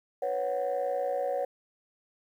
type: chord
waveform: sine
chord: B suspended second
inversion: none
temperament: equal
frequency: 493.9 / 554.4 / 740 Hz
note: B4 / C#5 / F#5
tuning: 0 / 0 / 0 cents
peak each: -32 / -29 / -32 dBFS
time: 0.22-1.45 s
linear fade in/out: 5 ms
effects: tanh soft clip ceiling -22 dBFS + 10-bit